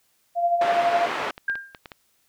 sine tone with tremolo, 692 Hz, F5, 16 cents flat, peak -16 dBFS, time 0.35-1.08 s, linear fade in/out 50 ms, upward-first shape sine, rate 12 Hz, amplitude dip 55%
pink band-pass noise, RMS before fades -28 dBFS, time 0.61-1.31 s, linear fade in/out 5 ms, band 530 to 2100 Hz, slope 12 dB/octave
clicks, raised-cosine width 0.3 ms, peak -22 dBFS, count 8, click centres 1.225 / 1.296 / 1.379 / 1.498 / 1.555 / 1.748 / 1.858 / 1.918 s
sine tone with exponential decay, 1600 Hz, G6, 35 cents sharp, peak -19 dBFS, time 1.48-1.78 s, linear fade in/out 5 ms, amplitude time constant 65 ms
effects white hiss -66 dBFS RMS until 2.28 s

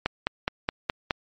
click train, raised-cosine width 0.3 ms, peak -7 dBFS, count 6, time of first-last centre 0.06-1.108 s, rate 4.77 Hz, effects low-pass 5000 Hz 12 dB/octave + MP3 64 kbps

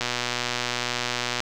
click train, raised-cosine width 0.2 ms, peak -8 dBFS, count 171, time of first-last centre 0.01-1.403 s, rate 122 Hz, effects none

